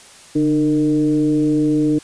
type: tone with frequency modulation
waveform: sine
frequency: 302.4 Hz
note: D#4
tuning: 49 cents flat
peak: -13 dBFS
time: 0.35-1.99 s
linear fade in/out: 10 ms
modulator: 158 Hz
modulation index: 0.62
effects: white hiss -43 dBFS RMS until 2.03 s + resampled to 22050 Hz